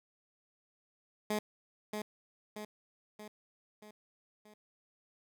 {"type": "tone with echo", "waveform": "15% pulse", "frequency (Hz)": 211.6, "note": "G#3", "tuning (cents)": 33, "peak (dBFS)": -25, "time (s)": [1.3, 1.39], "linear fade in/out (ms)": 5, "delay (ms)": 630, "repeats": 5, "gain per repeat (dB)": -5, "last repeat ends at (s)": 4.54, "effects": []}